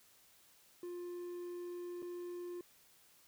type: tone with dropouts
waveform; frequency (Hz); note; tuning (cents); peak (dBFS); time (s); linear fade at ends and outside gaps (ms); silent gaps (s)
triangle; 352.2; F4; +15; -40; 0.83-2.61; 2; 2.021-2.026
effects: white hiss -66 dBFS RMS until 3.27 s